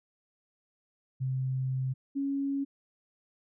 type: tone pair in turn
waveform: sine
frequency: 130.81 / 277.2 Hz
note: C3 / C#4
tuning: 0 / 0 cents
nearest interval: octave + minor second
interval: 1300 cents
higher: second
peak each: -28 dBFS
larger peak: neither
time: 1.2-1.94 / 2.15-2.65 s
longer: first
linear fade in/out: 20 ms
effects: none